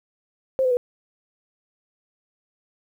sine tone with pitch steps, 527 / 508.2 / 490 Hz, C5 / B4 / B4, +12 / +49 / -14 cents, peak -17 dBFS, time 0.59-0.77 s, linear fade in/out 0 ms, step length 60 ms, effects 9-bit

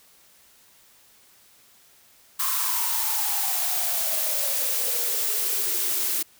blue noise with high-pass filter sweep, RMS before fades -25 dBFS, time 2.39-6.23 s, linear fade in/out 10 ms, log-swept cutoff 1100 to 320 Hz, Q 9.8, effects white hiss -56 dBFS RMS until 6.39 s

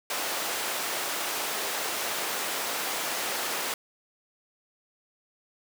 pink high-pass noise, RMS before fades -31 dBFS, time 0.1-3.74 s, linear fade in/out 2 ms, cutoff 510 Hz, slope 12 dB/octave, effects none

